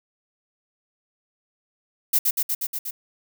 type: noise with echo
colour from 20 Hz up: violet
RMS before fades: -18 dBFS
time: 2.13-2.19 s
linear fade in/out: 10 ms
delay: 120 ms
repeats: 6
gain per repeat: -2 dB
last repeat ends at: 2.91 s
effects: none